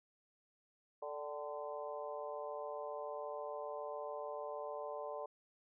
harmonic tone with a mistuned harmonic, 146.83 Hz, D3, in tune, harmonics 3 / 4 / 5 / 6 / 7, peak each -47 / -44 / -50 / -52 / -49 dBFS, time 1.02-5.26 s, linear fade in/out 5 ms, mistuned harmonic 5, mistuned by +59 cents, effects none

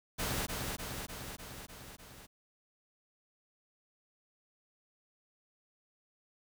pink noise with echo, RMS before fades -35 dBFS, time 0.18-0.47 s, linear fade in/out 20 ms, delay 300 ms, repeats 6, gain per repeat -3 dB, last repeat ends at 2.27 s, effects none

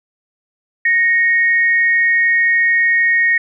sine tone pair together, 1864.7 / 2198 Hz, A#6 / C#7, 0 / -15 cents, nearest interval minor third, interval 285 cents, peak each -11 / -19 dBFS, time 0.85-3.38 s, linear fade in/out 5 ms, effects none

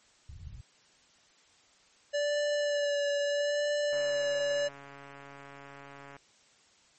white low-pass noise, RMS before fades -45 dBFS, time 0.29-0.61 s, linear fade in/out 5 ms, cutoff 110 Hz, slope 24 dB/octave
square tone with vibrato, 580 Hz, D5, 22 cents flat, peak -28 dBFS, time 2.13-4.69 s, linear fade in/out 20 ms, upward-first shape sine, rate 0.77 Hz, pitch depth 20 cents each way
click train, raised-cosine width 0.5 ms, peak -33 dBFS, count 314, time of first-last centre 3.93-6.166 s, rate 140 Hz
effects white hiss -63 dBFS RMS until 6.98 s + MP3 32 kbps

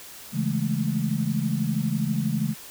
sine chord, A major seventh, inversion first, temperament equal, 138.59 / 164.81 / 207.7 / 220 Hz, C#3 / E3 / G#3 / A3, 0 / 0 / 0 / 0 cents, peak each -28 dBFS, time 0.32-2.55 s, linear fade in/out 50 ms, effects white hiss -43 dBFS RMS until 2.7 s

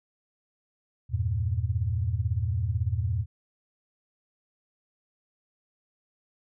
sine chord, E diminished, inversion none, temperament equal with one note detuned, 82.41 / 98.62 / 116.54 Hz, E2 / G2 / Bb2, 0 / +11 / 0 cents, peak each -29 dBFS, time 1.09-3.26 s, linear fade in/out 50 ms, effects none

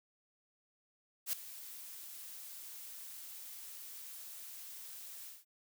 blue noise with ADSR envelope, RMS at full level -33 dBFS, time 1.26-5.45 s, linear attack 70 ms, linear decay 4 ms, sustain -16 dB, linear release 180 ms, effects none

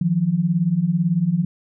sine beating tone pair, 158.7 / 176.7 Hz, D#3 / F3, +35 / +21 cents, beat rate 18 Hz, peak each -21 / -18 dBFS, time 0.01-1.45 s, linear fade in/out 5 ms, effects none

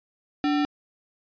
sine tone with sample-and-hold, 291.6 Hz, D4, 12 cents flat, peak -20 dBFS, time 0.44-0.65 s, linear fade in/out 0 ms, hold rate 1050 Hz, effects resampled to 11025 Hz

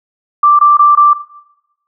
sine tone bursts, 1174.7 Hz, D6, in tune, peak -4 dBFS, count 4, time 0.43-1.133 s, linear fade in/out 5 ms, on 160 ms, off 21 ms, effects noise-tail reverb RT60 0.9 s tail -17 dB re dry

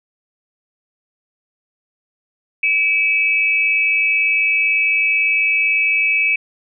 sine tone pair together, 2307 / 2589 Hz, D7 / E7, -31 / -32 cents, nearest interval major second, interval 199 cents, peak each -16 dBFS, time 2.63-6.36 s, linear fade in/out 5 ms, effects none

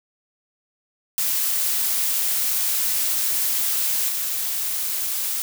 blue noise with level steps, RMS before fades -22 / -25 dBFS, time 1.18-5.42 s, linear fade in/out 0 ms, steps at 4.08 s, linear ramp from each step 20 ms, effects none

